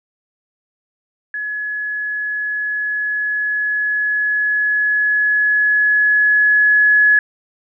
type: tone with level ramp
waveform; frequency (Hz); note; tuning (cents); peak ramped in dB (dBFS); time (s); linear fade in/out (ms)
sine; 1695; G#6; +35; -21 to -8; 1.34-7.19; 2
effects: none